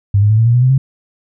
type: tone with pitch steps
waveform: sine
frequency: 100 / 104.25 / 108.67 / 113.29 / 118.1 / 123.11 / 128.34 / 133.79 Hz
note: G2 / G#2 / A2 / A#2 / A#2 / B2 / C3 / C3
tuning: +35 / +7 / -21 / -49 / +23 / -5 / -33 / +39 cents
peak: -7 dBFS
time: 0.14-0.78 s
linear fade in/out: 5 ms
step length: 80 ms
effects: none